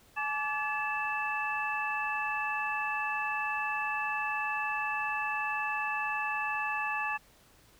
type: tone cluster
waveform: sine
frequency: 852 / 1161 / 1720 / 2642 Hz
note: G#5 / D6 / A6 / E7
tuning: +44 / -20 / -40 / +3 cents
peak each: -35 / -37 / -35 / -35 dBFS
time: 0.16-7.18 s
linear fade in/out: 20 ms
effects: pink hiss -61 dBFS RMS until 7.79 s